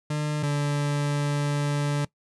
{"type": "tone pair in turn", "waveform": "40% pulse", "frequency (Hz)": [150, 145.14], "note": ["D3", "D3"], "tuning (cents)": [37, -20], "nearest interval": "minor second", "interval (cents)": 57, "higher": "first", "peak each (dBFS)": [-24, -22], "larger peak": "second", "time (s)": [[0.1, 0.43], [0.43, 2.05]], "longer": "second", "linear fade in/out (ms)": 5, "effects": ["noise-tail reverb RT60 0.1 s tail -20 dB re dry", "resampled to 24000 Hz"]}